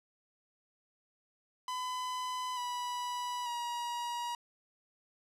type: tone with pitch steps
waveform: 45% pulse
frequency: 1007 / 981.2 / 956 Hz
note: B5 / B5 / A#5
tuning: +33 / -12 / +43 cents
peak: -35 dBFS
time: 1.68-4.35 s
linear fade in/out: 2 ms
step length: 890 ms
effects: low-pass 10000 Hz 12 dB/octave